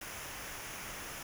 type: noise with comb filter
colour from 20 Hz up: pink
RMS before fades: -44 dBFS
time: 0.01-1.23 s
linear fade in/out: 5 ms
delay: 0.24 ms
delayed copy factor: -0.55
effects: none